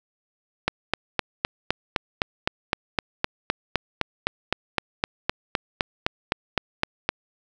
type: click train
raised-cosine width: 0.3 ms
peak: -4 dBFS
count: 26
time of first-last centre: 0.68-7.09 s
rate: 3.9 Hz
effects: none